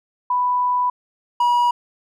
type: tone pair in turn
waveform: sine / triangle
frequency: 990 / 965.7 Hz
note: B5 / B5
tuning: +4 / -39 cents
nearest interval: unison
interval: 43 cents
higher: first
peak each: -16 / -12 dBFS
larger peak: second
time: 0.3-0.9 / 1.4-1.71 s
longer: first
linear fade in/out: 5 ms
effects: none